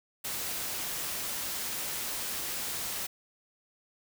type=noise; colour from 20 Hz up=white; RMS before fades=-35 dBFS; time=0.24-3.07 s; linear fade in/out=10 ms; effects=none